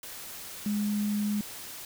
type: tone in noise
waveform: sine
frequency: 207.7 Hz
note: G#3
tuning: in tune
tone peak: -26 dBFS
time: 0.66-1.41 s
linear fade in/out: 2 ms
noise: white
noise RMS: -42 dBFS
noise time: 0.03-1.85 s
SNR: +13 dB
effects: none

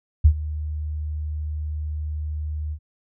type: tone with ADSR envelope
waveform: sine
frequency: 76.1 Hz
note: D#2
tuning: 38 cents flat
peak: -7 dBFS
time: 0.24-2.79 s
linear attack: 14 ms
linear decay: 75 ms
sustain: -18 dB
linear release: 69 ms
effects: none

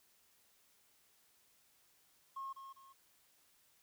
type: tone with echo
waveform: triangle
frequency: 1080 Hz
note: C#6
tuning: 45 cents flat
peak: -38 dBFS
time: 2.36-2.53 s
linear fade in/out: 10 ms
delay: 200 ms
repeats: 2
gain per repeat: -9 dB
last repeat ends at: 2.93 s
effects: tanh soft clip ceiling -39 dBFS + white hiss -71 dBFS RMS until 3.82 s

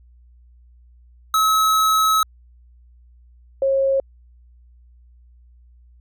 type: tone pair in turn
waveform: square / sine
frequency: 1288 / 541.5 Hz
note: E6 / C#5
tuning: -41 / -41 cents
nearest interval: octave + minor third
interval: 1500 cents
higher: first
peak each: -15 dBFS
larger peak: neither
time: 1.34-2.23 / 3.62-4 s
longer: first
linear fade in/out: 2 ms
effects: added 60 Hz sine -47 dBFS peak until 6 s

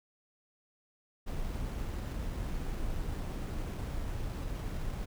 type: noise with sample-and-hold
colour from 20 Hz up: brown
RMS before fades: -36 dBFS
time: 1.26-5.06 s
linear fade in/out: 20 ms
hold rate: 8820 Hz
effects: none

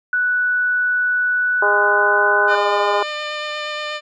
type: tone with pitch glide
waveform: sine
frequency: 1480 to 1492.9 Hz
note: F#6 to F#6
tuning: 0 to +15 cents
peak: -15 dBFS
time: 0.13-2.55 s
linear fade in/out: 2 ms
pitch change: +15 cents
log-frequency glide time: 1.33-2.4 s
type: harmonic tone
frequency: 204.9 Hz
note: G#3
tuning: 23 cents flat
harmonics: 2 / 3 / 4 / 5 / 6 / 7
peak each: -21 / -22 / -22 / -20 / -28 / -27 dBFS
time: 1.62-3.03 s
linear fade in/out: 5 ms
type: tone with vibrato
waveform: 10% pulse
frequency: 601 Hz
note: D5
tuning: 40 cents sharp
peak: -15 dBFS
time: 2.47-4.01 s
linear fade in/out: 50 ms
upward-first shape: sine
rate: 8.4 Hz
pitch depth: 9 cents each way
effects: resampled to 16000 Hz

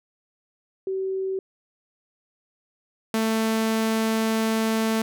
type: tone pair in turn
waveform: sine / sawtooth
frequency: 382 / 222.1 Hz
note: G4 / A3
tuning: -45 / +16 cents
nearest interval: major sixth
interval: 939 cents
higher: first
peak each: -24 / -17 dBFS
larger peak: second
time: 0.87-1.39 / 3.14-5.02 s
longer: second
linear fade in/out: 2 ms
effects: none

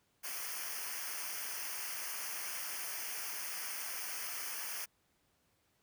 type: noise with comb filter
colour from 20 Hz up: white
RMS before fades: -41 dBFS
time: 0.23-4.86 s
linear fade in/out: 20 ms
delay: 0.26 ms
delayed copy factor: -0.9
effects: pink hiss -75 dBFS RMS until 5.82 s + high-pass 60 Hz 12 dB/octave

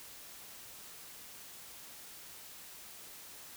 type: silence
effects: white hiss -51 dBFS RMS until 3.56 s

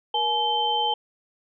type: tone cluster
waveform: sine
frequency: 472.3 / 852 / 3105 Hz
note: A#4 / G#5 / G7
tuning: +23 / +44 / -17 cents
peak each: -31 / -23 / -25 dBFS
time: 0.14-0.94 s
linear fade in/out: 5 ms
effects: none

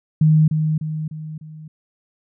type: tone with echo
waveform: sine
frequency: 155.56 Hz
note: D#3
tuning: in tune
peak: -10 dBFS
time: 0.21-0.48 s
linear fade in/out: 5 ms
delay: 300 ms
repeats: 4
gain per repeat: -6 dB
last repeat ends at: 1.68 s
effects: none

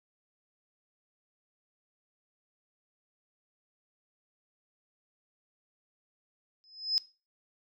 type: tone with exponential growth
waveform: sine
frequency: 5100 Hz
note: D#8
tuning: 42 cents sharp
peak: -21 dBFS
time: 6.64-6.98 s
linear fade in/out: 0 ms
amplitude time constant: 72 ms
effects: noise-tail reverb RT60 0.3 s tail -19 dB re dry

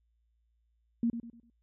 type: tone with echo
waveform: sine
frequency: 233.1 Hz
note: A#3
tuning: in tune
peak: -25 dBFS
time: 1.03-1.1 s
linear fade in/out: 2 ms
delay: 100 ms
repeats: 4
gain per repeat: -9 dB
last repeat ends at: 1.5 s
effects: added 57 Hz sine -70 dBFS peak until 1.62 s

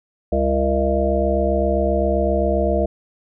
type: harmonic tone with a mistuned harmonic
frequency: 67.6 Hz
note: C#2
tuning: 43 cents flat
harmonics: 1 / 3 / 5 / 7 / 9 / 10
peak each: -21 / -25 / -25 / -24 / -21 / -24 dBFS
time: 0.32-2.86 s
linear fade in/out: 5 ms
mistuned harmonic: 7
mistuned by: -26 cents
effects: none

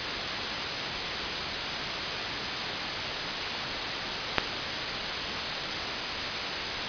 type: click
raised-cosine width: 0.3 ms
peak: -3 dBFS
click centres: 4.383 s
effects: white hiss -29 dBFS RMS until 6.88 s + resampled to 11025 Hz

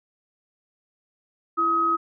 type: tone pair together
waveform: sine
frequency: 334.3 / 1267 Hz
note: E4 / D#6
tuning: +24 / +31 cents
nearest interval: octave + major seventh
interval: 2307 cents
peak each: -29 / -19 dBFS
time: 1.57-1.97 s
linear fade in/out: 20 ms
effects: none

